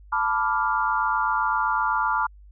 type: chord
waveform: sine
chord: B half-diminished seventh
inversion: third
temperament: equal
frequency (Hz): 880 / 987.8 / 1174.7 / 1396.9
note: A5 / B5 / D6 / F6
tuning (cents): 0 / 0 / 0 / 0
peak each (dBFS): -26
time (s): 0.12-2.27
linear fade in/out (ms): 10
effects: added 50 Hz sine -45 dBFS peak until 2.51 s